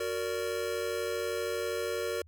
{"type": "chord", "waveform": "square", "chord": "Gb augmented", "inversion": "none", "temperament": "just", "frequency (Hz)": [370, 462.5, 578.1], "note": ["Gb4", "Bb4", "D5"], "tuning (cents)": [0, -14, -27], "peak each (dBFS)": [-38, -34, -38], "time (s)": [0, 2.22], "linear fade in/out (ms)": 5, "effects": ["added 81 Hz sine -53 dBFS peak until 2.27 s"]}